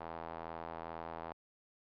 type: tone with band-pass filter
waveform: sawtooth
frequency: 82.3 Hz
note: E2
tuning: 2 cents flat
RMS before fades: -45 dBFS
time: 0-1.33 s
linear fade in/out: 10 ms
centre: 840 Hz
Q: 1.9
effects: resampled to 11025 Hz